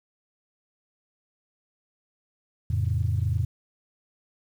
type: chord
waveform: sine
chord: F augmented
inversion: none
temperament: equal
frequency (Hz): 87.31 / 110 / 138.59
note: F2 / A2 / C#3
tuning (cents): 0 / 0 / 0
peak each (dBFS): -25 / -25 / -30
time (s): 2.7-3.45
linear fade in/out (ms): 5
effects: tanh soft clip ceiling -14 dBFS + 9-bit